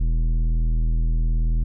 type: tone with tanh clipping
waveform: sine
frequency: 40.52 Hz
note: E1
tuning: 29 cents flat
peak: -19 dBFS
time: 0-1.64 s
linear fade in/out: 10 ms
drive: 11 dB
effects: none